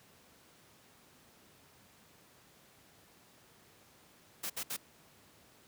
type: noise bursts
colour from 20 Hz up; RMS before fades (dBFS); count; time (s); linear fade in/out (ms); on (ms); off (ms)
white; -38; 3; 4.43-4.768; 10; 70; 64
effects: pink hiss -62 dBFS RMS until 5.67 s + high-pass 100 Hz 12 dB/octave